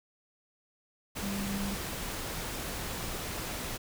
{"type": "tone in noise", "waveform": "sine", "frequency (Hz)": 198.6, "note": "G3", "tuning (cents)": 23, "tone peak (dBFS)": -33, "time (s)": [1.22, 1.75], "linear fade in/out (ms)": 20, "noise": "pink", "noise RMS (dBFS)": -37, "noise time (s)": [1.15, 3.78], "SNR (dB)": 1, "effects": []}